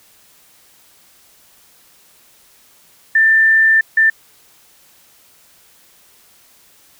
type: tone bursts at uneven times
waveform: sine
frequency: 1782 Hz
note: A6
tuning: 22 cents sharp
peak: -8 dBFS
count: 2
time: 3.15-3.81 / 3.97-4.1 s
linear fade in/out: 5 ms
effects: white hiss -50 dBFS RMS until 6.99 s